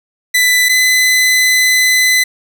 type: tone pair in turn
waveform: sawtooth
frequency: 1994 / 2015 Hz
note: B6 / B6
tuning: +16 / +34 cents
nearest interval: unison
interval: 18 cents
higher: second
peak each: -5 dBFS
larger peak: neither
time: 0.34-0.69 / 0.69-2.24 s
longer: second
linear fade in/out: 10 ms
effects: none